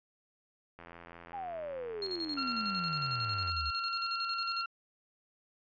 click train, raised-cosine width 0.5 ms, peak -34 dBFS, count 231, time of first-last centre 0.79-3.496 s, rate 85 Hz
sine exponential sweep, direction down, 830.6 to 69.2 Hz, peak -37 dBFS, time 1.33-3.71 s, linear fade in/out 10 ms
sine tone with tremolo, 4270 Hz, C8, 34 cents sharp, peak -34 dBFS, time 2.02-4.63 s, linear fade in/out 2 ms, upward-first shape square, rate 11 Hz, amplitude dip 70%
35% pulse tone, 1369 Hz, F6, 35 cents flat, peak -32 dBFS, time 2.37-4.66 s, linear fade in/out 5 ms
effects resampled to 11025 Hz

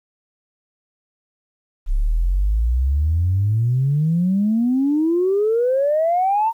sine exponential sweep, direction up, 32.7 to 925 Hz, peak -14 dBFS, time 1.86-6.53 s, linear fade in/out 50 ms, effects tanh soft clip ceiling -10 dBFS + 9-bit

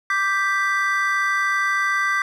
triangle chord, G major, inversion second, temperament equal, 1174.7 / 1568 / 1975.5 Hz, D6 / G6 / B6, 0 / 0 / 0 cents, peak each -21 / -21 / -21 dBFS, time 0.1-2.22 s, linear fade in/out 2 ms, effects none

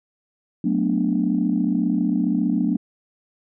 sine chord, B minor seventh, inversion second, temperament equal, 185 / 220 / 246.9 / 293.7 Hz, F#3 / A3 / B3 / D4, 0 / 0 / 0 / 0 cents, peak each -23 dBFS, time 0.64-2.77 s, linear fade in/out 5 ms, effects tanh soft clip ceiling -9 dBFS

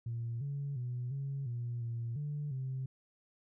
sine tone with pitch steps, 116.7 / 141.1 / 123.2 / 138 / 119.7 / 116.8 / 146.9 / 131.3 Hz, A#2 / C#3 / B2 / C#3 / A#2 / A#2 / D3 / C3, +2 / +31 / -4 / -7 / +46 / +4 / +1 / +6 cents, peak -34 dBFS, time 0.06-2.86 s, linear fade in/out 5 ms, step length 350 ms, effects tanh soft clip ceiling -31 dBFS

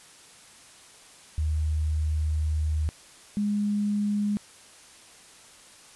sine tone pair in turn, 77.3 / 206.4 Hz, D#2 / G#3, -11 / -10 cents, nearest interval octave + perfect fourth, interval 1701 cents, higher second, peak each -23 dBFS, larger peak neither, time 1.38-2.89 / 3.37-4.37 s, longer first, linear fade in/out 0 ms, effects white hiss -51 dBFS RMS until 5.95 s + resampled to 24000 Hz

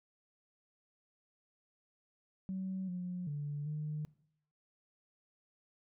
sine tone with pitch steps, 188.9 / 179.5 / 145.7 / 151.6 Hz, F#3 / F3 / D3 / D#3, +36 / +48 / -13 / -45 cents, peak -35 dBFS, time 2.49-4.05 s, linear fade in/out 0 ms, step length 390 ms, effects noise-tail reverb RT60 0.7 s tail -21 dB re dry + tanh soft clip ceiling -31 dBFS

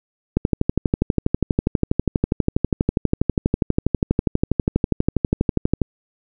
click train, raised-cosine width 3 ms, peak -3 dBFS, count 68, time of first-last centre 0.37-5.817 s, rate 12.3 Hz, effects none

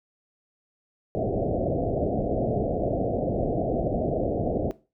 white low-pass noise, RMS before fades -26 dBFS, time 1.15-4.71 s, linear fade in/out 0 ms, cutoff 710 Hz, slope 96 dB/octave, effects noise-tail reverb RT60 0.3 s tail -18 dB re dry

